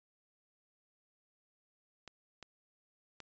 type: clicks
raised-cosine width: 0.2 ms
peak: -30 dBFS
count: 3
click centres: 2.077 / 2.427 / 3.203 s
effects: resampled to 16000 Hz